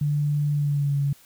sine tone with pitch glide, 146.83 to 141.26 Hz, D3 to C#3, 0 to +33 cents, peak -20 dBFS, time 0.01-1.13 s, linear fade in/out 5 ms, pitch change -67 cents, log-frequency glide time 0.52-0.96 s, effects white hiss -54 dBFS RMS until 1.25 s

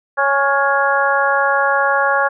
harmonic tone with a mistuned harmonic, 277.2 Hz, C#4, in tune, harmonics 2 / 3 / 4 / 5 / 6, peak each -19 / -19 / -19 / -19 / -19 dBFS, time 0.17-2.29 s, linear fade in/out 20 ms, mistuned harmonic 5, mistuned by +28 cents, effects none

